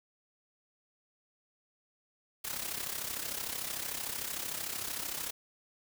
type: noise with amplitude modulation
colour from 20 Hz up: white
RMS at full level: -35 dBFS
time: 2.44-5.31 s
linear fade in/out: 10 ms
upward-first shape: sine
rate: 33.3 Hz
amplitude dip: 65%
effects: none